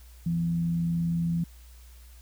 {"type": "tone with frequency modulation", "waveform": "sine", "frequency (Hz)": 168.9, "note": "E3", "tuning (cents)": 42, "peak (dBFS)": -24, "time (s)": [0.26, 1.44], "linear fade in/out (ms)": 5, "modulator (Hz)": 80.9, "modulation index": 0.22, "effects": ["added 60 Hz sine -47 dBFS peak until 2.21 s", "white hiss -58 dBFS RMS until 2.21 s"]}